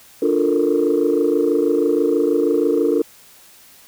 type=chord; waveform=sine; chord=Bb major seventh; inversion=first; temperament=equal; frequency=293.7 / 349.2 / 440 / 466.2 Hz; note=D4 / F4 / A4 / Bb4; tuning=0 / 0 / 0 / 0 cents; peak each=-19 dBFS; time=0.22-3.02 s; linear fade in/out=5 ms; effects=tanh soft clip ceiling -7 dBFS + white hiss -47 dBFS RMS until 3.87 s